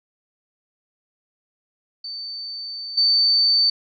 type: tone with level steps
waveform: sine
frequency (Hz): 4555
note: C#8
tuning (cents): +46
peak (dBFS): -29 / -14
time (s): 2.04-3.7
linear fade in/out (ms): 5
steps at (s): 2.97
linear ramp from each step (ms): 10
effects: none